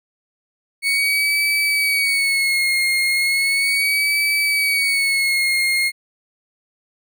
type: tone with vibrato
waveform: 35% pulse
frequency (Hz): 2217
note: C#7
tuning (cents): 0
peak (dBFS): -14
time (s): 0.82-5.92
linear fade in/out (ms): 50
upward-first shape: sine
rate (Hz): 0.36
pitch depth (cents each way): 63
effects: none